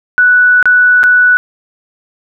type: tone with dropouts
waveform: sine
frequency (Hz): 1480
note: F#6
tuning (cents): 0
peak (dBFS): -4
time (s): 0.18-1.37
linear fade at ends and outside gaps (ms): 0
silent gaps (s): 0.627-0.656 / 1.032-1.038
effects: none